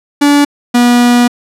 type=tone pair in turn; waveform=45% pulse; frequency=288.2 / 242.3 Hz; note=D4 / B3; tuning=-33 / -33 cents; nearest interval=minor third; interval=300 cents; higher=first; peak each=-5 dBFS; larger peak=neither; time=0.21-0.45 / 0.74-1.28 s; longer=second; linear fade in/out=10 ms; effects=low-pass 12000 Hz 12 dB/octave